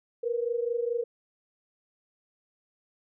sine tone pair together, 466.2 / 490.9 Hz, A#4 / B4, 0 / -10 cents, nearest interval minor second, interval 90 cents, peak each -28 / -31 dBFS, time 0.23-1.04 s, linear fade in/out 10 ms, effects none

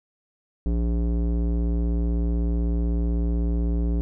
square tone with low-pass filter, 58 Hz, A#1, 8 cents flat, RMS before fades -23 dBFS, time 0.66-4.01 s, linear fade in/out 0 ms, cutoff 350 Hz, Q 1.3, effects none

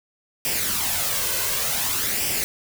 white noise with flanger, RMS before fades -24 dBFS, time 0.45-2.44 s, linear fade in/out 0 ms, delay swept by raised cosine 0.37 to 1.97 ms, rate 0.55 Hz, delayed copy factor +0.55, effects none

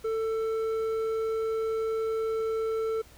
sine tone with hard clipping, 444.9 Hz, A4, 19 cents sharp, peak -28 dBFS, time 0.04-3.02 s, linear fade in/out 10 ms, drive 6 dB, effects added 60 Hz sine -56 dBFS peak until 3.17 s + pink hiss -55 dBFS RMS until 3.17 s

